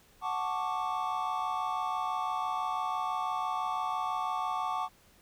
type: chord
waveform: triangle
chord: D major seventh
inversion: first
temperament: equal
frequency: 740 / 880 / 1108.7 / 1174.7 Hz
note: F#5 / A5 / C#6 / D6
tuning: 0 / 0 / 0 / 0 cents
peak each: -34 dBFS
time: 0.21-4.89 s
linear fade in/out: 50 ms
effects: pink hiss -62 dBFS RMS until 5.21 s